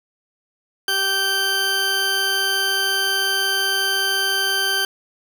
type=tone pair together; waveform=20% pulse; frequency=389.4 / 1557.6 Hz; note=G4 / G6; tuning=-12 / -12 cents; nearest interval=2 octaves; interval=2400 cents; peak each=-23 / -14 dBFS; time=0.88-4.85 s; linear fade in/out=2 ms; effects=none